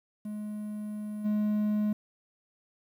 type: tone with level steps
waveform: triangle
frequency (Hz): 210.6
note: G#3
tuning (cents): +24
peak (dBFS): -32 / -23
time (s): 0.25-1.93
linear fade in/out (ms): 5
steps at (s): 1.24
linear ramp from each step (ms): 20
effects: 10-bit